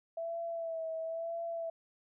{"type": "tone with vibrato", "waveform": "sine", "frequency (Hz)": 660, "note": "E5", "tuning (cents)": 2, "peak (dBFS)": -35, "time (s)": [0.17, 1.7], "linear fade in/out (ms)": 5, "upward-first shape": "sine", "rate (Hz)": 1, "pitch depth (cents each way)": 36, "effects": []}